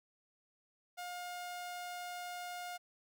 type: tone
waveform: sawtooth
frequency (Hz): 712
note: F5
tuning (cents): +33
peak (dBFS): -38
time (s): 0.97-2.78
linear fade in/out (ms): 20
effects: none